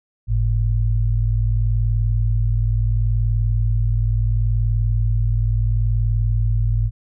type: tone pair together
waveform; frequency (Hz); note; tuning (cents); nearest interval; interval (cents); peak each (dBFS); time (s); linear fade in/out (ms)
sine; 49.28 / 110; G1 / A2; +10 / 0; octave + major second; 1390; -18; 0.27-6.91; 50
effects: none